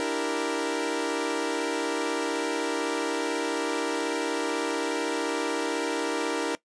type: chord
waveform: sawtooth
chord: E half-diminished seventh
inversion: third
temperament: equal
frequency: 293.7 / 329.6 / 392 / 466.2 Hz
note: D4 / E4 / G4 / Bb4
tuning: 0 / 0 / 0 / 0 cents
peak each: -28 / -28 / -31 / -26 dBFS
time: 0-6.55 s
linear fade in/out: 0 ms
effects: noise-tail reverb RT60 0.1 s tail -19 dB re dry + resampled to 22050 Hz